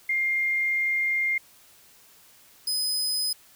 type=tone pair in turn; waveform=sine / sawtooth; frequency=2114 / 5028 Hz; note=C7 / D#8; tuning=+17 / +17 cents; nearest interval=octave + minor third; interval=1500 cents; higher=second; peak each=-22 dBFS; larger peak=neither; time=0.09-1.38 / 2.67-3.33 s; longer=first; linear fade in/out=5 ms; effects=white hiss -55 dBFS RMS until 3.55 s